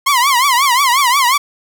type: tone with vibrato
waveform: sawtooth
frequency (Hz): 1046.5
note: C6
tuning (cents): 0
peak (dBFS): -6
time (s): 0.06-1.38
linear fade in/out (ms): 10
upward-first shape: triangle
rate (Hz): 5.6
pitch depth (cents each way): 200
effects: none